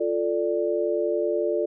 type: chord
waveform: sine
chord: D minor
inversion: first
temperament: equal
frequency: 349.2 / 440 / 587.3 Hz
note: F4 / A4 / D5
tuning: 0 / 0 / 0 cents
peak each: -26 dBFS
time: 0-1.66 s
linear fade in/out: 10 ms
effects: none